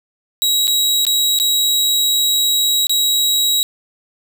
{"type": "tone with dropouts", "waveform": "sawtooth", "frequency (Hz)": 3851, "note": "B7", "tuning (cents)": -44, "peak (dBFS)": -10, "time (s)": [0.42, 3.63], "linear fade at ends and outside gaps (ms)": 0, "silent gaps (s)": [[0.671, 0.678], [1.051, 1.067], [1.388, 1.399], [2.869, 2.895]], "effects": []}